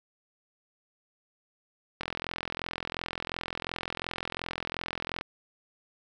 click train, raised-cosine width 0.3 ms, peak -16 dBFS, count 138, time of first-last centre 2.01-5.211 s, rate 42.8 Hz, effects none

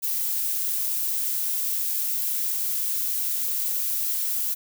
violet noise, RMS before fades -26 dBFS, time 0.02-4.55 s, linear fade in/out 20 ms, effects none

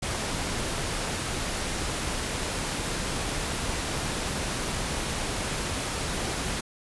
pink noise, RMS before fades -30 dBFS, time 0.02-6.61 s, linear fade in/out 10 ms, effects resampled to 24000 Hz

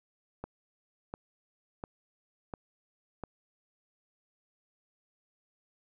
click train, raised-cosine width 1 ms, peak -24 dBFS, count 5, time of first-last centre 0.44-3.237 s, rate 1.43 Hz, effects none

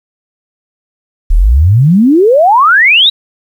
sine exponential sweep, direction up, 34 to 3951 Hz, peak -3 dBFS, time 1.3-3.1 s, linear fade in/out 10 ms, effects 7-bit

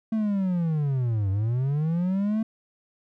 triangle linear two-way sweep, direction down then up, 224.4 to 94.2 to 224.4 Hz, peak -20 dBFS, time 0.12-2.43 s, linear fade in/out 5 ms, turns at 1.3 s, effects none

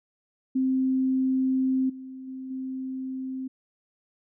sine tone with level steps, 261.6 Hz, C4, in tune, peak -21 / -37 / -34 / -30 dBFS, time 0.55-3.48 s, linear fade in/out 10 ms, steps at 1.89 / 2.27 / 2.5 s, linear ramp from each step 10 ms, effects none

